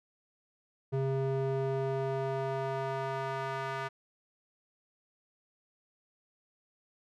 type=tone with band-pass filter sweep; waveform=square; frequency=134.6 Hz; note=C3; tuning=49 cents sharp; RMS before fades=-33 dBFS; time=0.92-3.89 s; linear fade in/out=20 ms; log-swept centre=310 to 1300 Hz; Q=1.2; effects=none